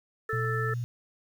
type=harmonic tone; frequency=440 Hz; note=A4; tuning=in tune; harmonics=1 / 3 / 4; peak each=-33 / -33 / -33 dBFS; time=0.29-0.74 s; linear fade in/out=5 ms
type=tone; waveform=sine; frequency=120.4 Hz; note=B2; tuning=44 cents flat; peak=-29 dBFS; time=0.33-0.84 s; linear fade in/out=0 ms
type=clicks; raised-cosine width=0.5 ms; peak=-38 dBFS; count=2; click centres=0.449 / 0.691 s
effects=9-bit